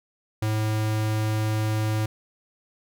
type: tone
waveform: square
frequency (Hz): 108.3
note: A2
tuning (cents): -27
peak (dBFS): -23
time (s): 0.42-2.06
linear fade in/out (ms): 5
effects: none